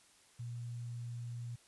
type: tone with quantisation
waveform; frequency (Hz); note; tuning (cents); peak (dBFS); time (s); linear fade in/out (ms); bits
sine; 119.5; A#2; +43; -40; 0.39-1.56; 10; 11
effects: white hiss -65 dBFS RMS until 1.67 s + resampled to 24000 Hz